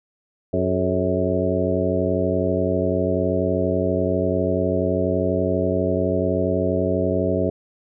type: harmonic tone with a mistuned harmonic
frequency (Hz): 92.1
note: F#2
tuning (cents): -7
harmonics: 1 / 2 / 3 / 4 / 5 / 6 / 7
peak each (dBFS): -26 / -26 / -26 / -26 / -26 / -26 / -26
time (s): 0.53-7.5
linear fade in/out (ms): 5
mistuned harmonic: 5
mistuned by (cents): -91
effects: none